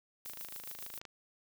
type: noise with tremolo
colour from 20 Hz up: violet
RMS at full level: -44 dBFS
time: 0.25-0.99 s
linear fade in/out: 2 ms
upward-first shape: sine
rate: 7.3 Hz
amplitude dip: 50%
type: click train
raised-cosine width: 0.2 ms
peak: -29 dBFS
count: 22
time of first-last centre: 0.26-1.052 s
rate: 26.5 Hz
effects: none